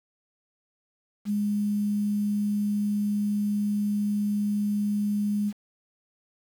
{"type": "tone with quantisation", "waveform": "sine", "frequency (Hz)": 206.4, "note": "G#3", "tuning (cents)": -10, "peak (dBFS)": -23, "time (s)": [1.25, 5.53], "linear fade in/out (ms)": 50, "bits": 8, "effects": []}